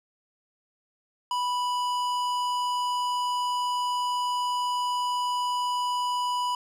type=tone with tanh clipping; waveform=sine; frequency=986 Hz; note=B5; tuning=3 cents flat; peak=-27 dBFS; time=1.31-6.55 s; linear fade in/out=2 ms; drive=16 dB; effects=none